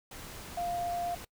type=tone in noise; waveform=sine; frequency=698.5 Hz; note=F5; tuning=in tune; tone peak=-31 dBFS; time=0.57-1.15 s; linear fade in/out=5 ms; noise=pink; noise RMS=-45 dBFS; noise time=0.11-1.25 s; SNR=+11 dB; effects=noise-tail reverb RT60 0.1 s tail -23 dB re dry